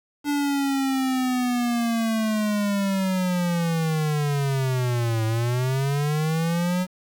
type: linear two-way sweep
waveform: square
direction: down then up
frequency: 291.8 to 110 to 184.9 Hz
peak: -22 dBFS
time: 0.24-6.87 s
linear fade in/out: 50 ms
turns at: 5.25 s
effects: 8-bit